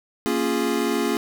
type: chord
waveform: square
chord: Bb minor seventh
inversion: none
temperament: equal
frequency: 233.1 / 277.2 / 349.2 / 415.3 Hz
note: Bb3 / Db4 / F4 / Ab4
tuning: 0 / 0 / 0 / 0 cents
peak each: -27 dBFS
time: 0.26-1.17 s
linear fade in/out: 0 ms
effects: none